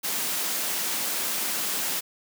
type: high-pass noise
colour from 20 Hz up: white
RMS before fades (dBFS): -28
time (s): 0.03-2.01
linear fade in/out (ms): 20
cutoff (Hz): 160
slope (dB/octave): 48
effects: none